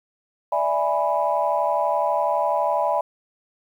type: chord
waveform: sine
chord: E dominant seventh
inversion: third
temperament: equal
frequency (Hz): 587.3 / 659.3 / 830.6 / 987.8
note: D5 / E5 / G#5 / B5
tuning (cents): 0 / 0 / 0 / 0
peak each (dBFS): -24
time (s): 0.52-3.01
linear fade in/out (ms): 5
effects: tanh soft clip ceiling -8 dBFS + 9-bit